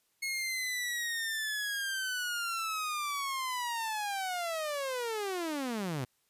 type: linear sweep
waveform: sawtooth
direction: down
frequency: 2176 to 118.6 Hz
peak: -29 dBFS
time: 0.22-6.05 s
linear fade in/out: 10 ms
effects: white hiss -74 dBFS RMS until 6.29 s + resampled to 32000 Hz